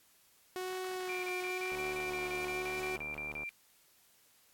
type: tone with vibrato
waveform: sawtooth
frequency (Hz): 367.6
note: F#4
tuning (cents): -11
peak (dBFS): -33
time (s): 0.56-2.96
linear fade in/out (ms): 0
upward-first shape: sine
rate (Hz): 0.99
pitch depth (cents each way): 18
type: tone bursts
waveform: sine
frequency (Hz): 2366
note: D7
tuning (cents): +12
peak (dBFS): -38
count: 14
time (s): 1.09-3.492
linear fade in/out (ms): 0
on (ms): 140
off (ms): 34
type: click train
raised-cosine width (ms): 1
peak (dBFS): -33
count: 129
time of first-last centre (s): 1.72-3.434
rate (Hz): 74.7
effects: white hiss -66 dBFS RMS until 4.53 s + AAC 64 kbps